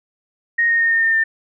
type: tone with pitch steps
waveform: sine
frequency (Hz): 1864.7 / 1851.8 / 1839 / 1826.3 / 1813.7 / 1801.2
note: A#6 / A#6 / A#6 / A#6 / A#6 / A6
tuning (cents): 0 / -12 / -24 / -36 / -48 / +40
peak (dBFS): -13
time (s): 0.58-1.24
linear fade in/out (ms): 10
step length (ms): 110
effects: none